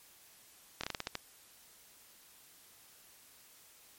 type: slowing click train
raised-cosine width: 0.2 ms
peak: -18 dBFS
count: 8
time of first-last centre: 0.81-1.153 s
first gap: 25 ms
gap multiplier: 1.22
effects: white hiss -60 dBFS RMS until 3.98 s + MP3 64 kbps